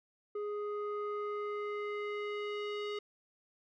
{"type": "tone with low-pass filter sweep", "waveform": "square", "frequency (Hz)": 415.3, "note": "G#4", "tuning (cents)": 0, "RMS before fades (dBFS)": -38, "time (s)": [0.35, 2.99], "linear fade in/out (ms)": 5, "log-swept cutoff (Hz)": [890, 3500], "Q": 2, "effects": []}